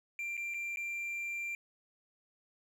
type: tone with dropouts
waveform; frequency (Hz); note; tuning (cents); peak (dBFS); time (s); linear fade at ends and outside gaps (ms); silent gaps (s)
triangle; 2369; D7; +14; -34; 0.19-1.55; 1; 0.369-0.376 / 0.539-0.543 / 0.76-0.771
effects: none